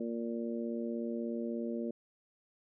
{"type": "harmonic tone", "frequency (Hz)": 116.54, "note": "A#2", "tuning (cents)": 0, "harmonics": [2, 3, 4, 5], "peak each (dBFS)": [-36, -40, -42, -44], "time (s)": [0, 1.91], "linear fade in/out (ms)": 5, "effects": []}